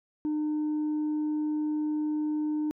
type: tone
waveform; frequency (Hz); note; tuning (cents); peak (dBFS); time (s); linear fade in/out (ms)
sine; 303.4; D#4; -44; -24; 0.25-2.71; 0
effects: tanh soft clip ceiling -25 dBFS